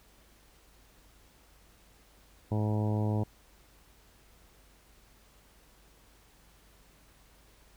harmonic tone, 106.5 Hz, G#2, 44 cents sharp, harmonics 1 / 2 / 3 / 4 / 5 / 6 / 7 / 8 / 9, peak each -28 / -34 / -38 / -40 / -42 / -44 / -45 / -46 / -47 dBFS, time 2.51-3.24 s, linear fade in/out 10 ms, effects added 50 Hz sine -62 dBFS peak until 7.76 s + pink hiss -62 dBFS RMS until 7.76 s

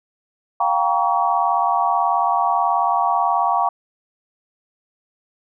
sine chord, G half-diminished seventh, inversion third, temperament just, 705.6 / 784 / 940.8 / 1128.9 Hz, F5 / G5 / Bb5 / Db6, +18 / 0 / +16 / +31 cents, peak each -21 dBFS, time 0.6-3.69 s, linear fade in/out 5 ms, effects none

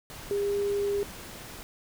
sine tone in noise, 404 Hz, G#4, 48 cents flat, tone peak -25 dBFS, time 0.31-1.03 s, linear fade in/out 0 ms, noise pink, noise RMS -43 dBFS, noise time 0.1-1.63 s, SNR +15 dB, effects none

